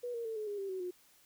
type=tone with pitch steps; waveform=sine; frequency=487.2 / 466.5 / 446.8 / 427.8 / 409.7 / 392.3 / 375.7 / 359.8 Hz; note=B4 / A#4 / A4 / A4 / G#4 / G4 / F#4 / F#4; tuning=-24 / +1 / +27 / -49 / -24 / +1 / +26 / -48 cents; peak=-36 dBFS; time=0.03-0.91 s; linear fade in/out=10 ms; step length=110 ms; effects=white hiss -65 dBFS RMS until 1.25 s